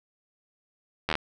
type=slowing click train; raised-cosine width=0.3 ms; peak=-10 dBFS; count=6; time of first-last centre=1.09-1.154 s; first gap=12 ms; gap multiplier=1.03; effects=none